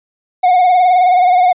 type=tone with vibrato; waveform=triangle; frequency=726 Hz; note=F#5; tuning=33 cents flat; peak=-5 dBFS; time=0.43-1.53 s; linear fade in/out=10 ms; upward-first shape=sine; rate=19 Hz; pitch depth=50 cents each way; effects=resampled to 8000 Hz